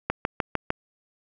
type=click train; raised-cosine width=0.5 ms; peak=-8 dBFS; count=5; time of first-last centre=0.1-0.704 s; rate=6.62 Hz; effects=none